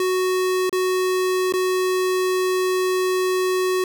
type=tone with dropouts; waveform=square; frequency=370 Hz; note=F#4; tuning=in tune; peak=-19 dBFS; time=0-3.84 s; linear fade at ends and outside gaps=2 ms; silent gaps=0.695-0.727 / 1.524-1.537 s; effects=none